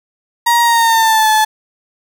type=tone with pitch glide; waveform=35% pulse; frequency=944 to 865.7 Hz; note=A#5 to A5; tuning=+22 to -28 cents; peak=-7 dBFS; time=0.46-1.45 s; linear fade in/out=10 ms; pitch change=-150 cents; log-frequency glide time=0.63-1.29 s; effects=none